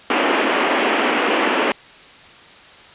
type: band-pass noise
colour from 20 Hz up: pink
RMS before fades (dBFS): -18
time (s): 0.1-1.72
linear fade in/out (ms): 2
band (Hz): 240 to 3100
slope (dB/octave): 48
effects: white hiss -43 dBFS RMS until 2.94 s + resampled to 8000 Hz